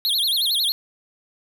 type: tone with vibrato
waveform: square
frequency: 3729 Hz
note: A#7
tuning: in tune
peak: -19 dBFS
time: 0.05-0.72 s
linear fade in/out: 0 ms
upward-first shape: sine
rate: 11 Hz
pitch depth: 270 cents each way
effects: none